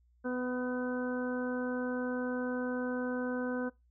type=harmonic tone with a mistuned harmonic; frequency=250 Hz; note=B3; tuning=21 cents sharp; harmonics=1 / 2 / 3 / 4 / 5 / 6; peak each=-34 / -36 / -48 / -47 / -49 / -42 dBFS; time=0.24-3.7 s; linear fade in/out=20 ms; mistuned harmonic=6; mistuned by=+16 cents; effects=noise-tail reverb RT60 0.2 s tail -21 dB re dry + added 60 Hz sine -64 dBFS peak until 3.9 s